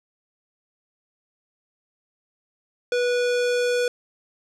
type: tone with low-pass filter sweep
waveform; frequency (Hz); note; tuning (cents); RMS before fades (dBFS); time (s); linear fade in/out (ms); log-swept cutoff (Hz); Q
square; 489; B4; -17; -22; 2.92-3.88; 2; 5200 to 7900; 0.82
effects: none